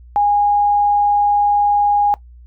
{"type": "tone", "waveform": "sine", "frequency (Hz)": 821, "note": "G#5", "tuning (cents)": -20, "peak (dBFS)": -11, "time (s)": [0.16, 2.14], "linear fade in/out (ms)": 0, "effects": ["noise-tail reverb RT60 0.1 s tail -19 dB re dry", "added 60 Hz sine -38 dBFS peak until 2.46 s"]}